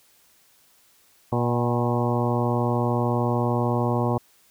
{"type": "harmonic tone with a mistuned harmonic", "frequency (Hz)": 120, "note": "B2", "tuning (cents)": -49, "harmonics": [1, 2, 3, 4, 5, 6, 7, 8, 9], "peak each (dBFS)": [-24, -27, -29, -30, -31, -32, -32, -33, -34], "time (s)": [1.32, 4.18], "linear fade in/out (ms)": 5, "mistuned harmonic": 6, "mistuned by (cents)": 63, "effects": ["white hiss -59 dBFS RMS until 4.5 s"]}